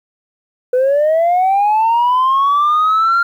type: linear sweep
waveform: sine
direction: up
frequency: 493.1 to 1396.9 Hz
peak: -8 dBFS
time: 0.73-3.23 s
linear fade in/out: 5 ms
effects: tanh soft clip ceiling -8 dBFS + 8-bit